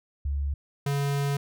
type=tone pair in turn; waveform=sine / square; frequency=70.6 / 141.2 Hz; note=C#2 / C#3; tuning=+32 / +32 cents; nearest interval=octave; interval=1200 cents; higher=second; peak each=-25 dBFS; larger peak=neither; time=0.25-0.54 / 0.86-1.37 s; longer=second; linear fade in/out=5 ms; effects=none